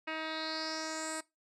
10% pulse tone with low-pass filter sweep, 316.6 Hz, D#4, 30 cents sharp, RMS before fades -38 dBFS, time 0.07-1.21 s, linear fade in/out 10 ms, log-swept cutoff 2800 to 8900 Hz, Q 5.4, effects noise-tail reverb RT60 0.2 s tail -20 dB re dry

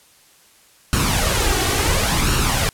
pink noise with flanger, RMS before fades -18 dBFS, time 0.93-2.69 s, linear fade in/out 0 ms, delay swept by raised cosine 0.71 to 2.71 ms, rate 0.71 Hz, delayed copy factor +0.6, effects white hiss -52 dBFS RMS until 2.73 s + low-pass 12000 Hz 12 dB/octave

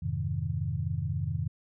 sine chord, F minor seventh, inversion none, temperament equal, 87.31 / 103.83 / 130.81 / 155.56 Hz, F2 / Ab2 / C3 / Eb3, 0 / 0 / 0 / 0 cents, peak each -34 dBFS, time 0.02-1.48 s, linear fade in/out 10 ms, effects none

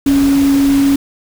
sine tone in noise, 277.7 Hz, C#4, 3 cents sharp, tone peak -8 dBFS, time 0.06-0.96 s, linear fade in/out 5 ms, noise pink, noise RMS -24 dBFS, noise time 0.06-0.96 s, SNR +13 dB, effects none

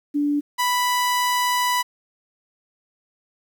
sine / sawtooth tone pair in turn, 290.8 / 988.4 Hz, D4 / B5, -17 / +1 cents, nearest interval octave + major sixth, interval 2118 cents, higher second, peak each -18 / -15 dBFS, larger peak second, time 0.14-0.41 / 0.58-1.83 s, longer second, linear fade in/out 20 ms, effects 9-bit

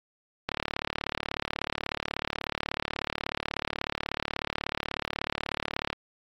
click train, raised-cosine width 0.3 ms, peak -12 dBFS, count 199, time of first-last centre 0.49-5.93 s, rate 36.4 Hz, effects AAC 48 kbps

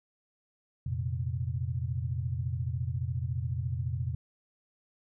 sine chord, F suspended fourth, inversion none, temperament equal, 87.31 / 116.54 / 130.81 Hz, F2 / Bb2 / C3, 0 / 0 / 0 cents, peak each -34 dBFS, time 0.86-4.15 s, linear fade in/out 5 ms, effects none

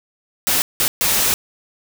white noise bursts at uneven times, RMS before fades -17 dBFS, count 3, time 0.47-0.62 / 0.8-0.88 / 1.01-1.34 s, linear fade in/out 0 ms, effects none

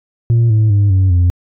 sine tone with pitch steps, 116.54 / 108.74 / 101.45 / 94.66 / 88.32 Hz, A#2 / A2 / G#2 / F#2 / F2, 0 / -20 / -40 / +40 / +20 cents, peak -5 dBFS, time 0.3-1.3 s, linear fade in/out 0 ms, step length 200 ms, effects tanh soft clip ceiling -7 dBFS

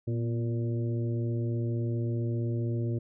harmonic tone with a mistuned harmonic, 116.54 Hz, A#2, in tune, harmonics 1 / 2 / 3 / 4 / 5, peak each -28 / -37 / -36 / -45 / -46 dBFS, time 0.07-2.99 s, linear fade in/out 10 ms, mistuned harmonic 2, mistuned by +56 cents, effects none

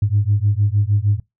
sine beating tone pair, 99.8 / 106.3 Hz, G2 / G#2, +32 / +41 cents, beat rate 6.5 Hz, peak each -16 dBFS, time 0.02-1.2 s, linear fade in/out 5 ms, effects noise-tail reverb RT60 0.2 s tail -25 dB re dry + tanh soft clip ceiling -7 dBFS

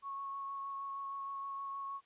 sine tone with vibrato, 1102 Hz, C#6, 11 cents flat, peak -39 dBFS, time 0.02-2.01 s, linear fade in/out 50 ms, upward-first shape sine, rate 6.4 Hz, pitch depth 10 cents each way, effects white hiss -69 dBFS RMS until 2.05 s + resampled to 8000 Hz

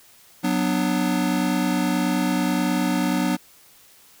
square chord, B minor, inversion second, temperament just, 185.21 / 246.9 / 296.3 Hz, F#3 / B3 / D4, +2 / 0 / +15 cents, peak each -25 / -25 / -25 dBFS, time 0.43-3.37 s, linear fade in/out 20 ms, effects white hiss -52 dBFS RMS until 4.2 s

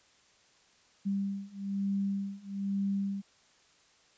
sine beating tone pair, 197.1 / 198.2 Hz, G3 / G3, +10 / +19 cents, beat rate 1.1 Hz, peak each -34 / -33 dBFS, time 1.05-3.22 s, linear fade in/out 20 ms, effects white hiss -64 dBFS RMS until 4.17 s + resampled to 16000 Hz

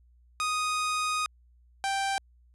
sawtooth tone pair in turn, 1244.5 / 784 Hz, D#6 / G5, 0 / 0 cents, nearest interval minor sixth, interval 800 cents, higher first, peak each -23 dBFS, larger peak neither, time 0.4-1.26 / 1.84-2.18 s, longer first, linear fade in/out 0 ms, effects added 60 Hz sine -57 dBFS peak until 2.54 s + resampled to 24000 Hz

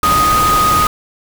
sine tone in noise, 1244.5 Hz, D#6, in tune, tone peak -10 dBFS, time 0.03-0.87 s, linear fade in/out 2 ms, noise pink, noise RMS -18 dBFS, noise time 0.03-0.87 s, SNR +5 dB, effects none

